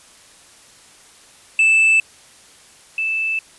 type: tone pair in turn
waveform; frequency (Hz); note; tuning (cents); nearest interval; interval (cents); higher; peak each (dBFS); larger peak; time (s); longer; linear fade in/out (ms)
triangle / sine; 2637 / 2637; E7 / E7; 0 / 0; unison; 0; neither; -9 / -18; first; 1.59-2 / 2.98-3.39; neither; 2
effects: white hiss -47 dBFS RMS until 3.58 s + resampled to 24000 Hz